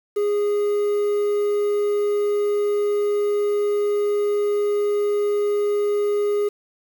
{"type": "tone with quantisation", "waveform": "triangle", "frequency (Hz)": 412.1, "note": "G#4", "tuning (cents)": -13, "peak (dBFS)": -16, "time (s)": [0.16, 6.49], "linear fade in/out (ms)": 10, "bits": 7, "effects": []}